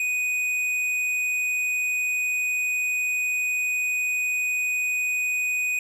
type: tone with tanh clipping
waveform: sine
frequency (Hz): 2488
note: D#7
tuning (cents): -1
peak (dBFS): -24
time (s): 0-5.79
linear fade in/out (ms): 2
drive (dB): 10
effects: none